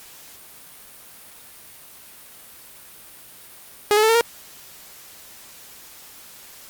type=tone with pitch steps; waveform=sawtooth; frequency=415.1 / 427.8 / 440.8 / 454.2 / 468.1 Hz; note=G#4 / A4 / A4 / A#4 / A#4; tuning=-1 / -49 / +3 / -45 / +7 cents; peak=-10 dBFS; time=3.91-4.21 s; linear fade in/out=0 ms; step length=60 ms; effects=white hiss -44 dBFS RMS until 6.69 s + Opus 48 kbps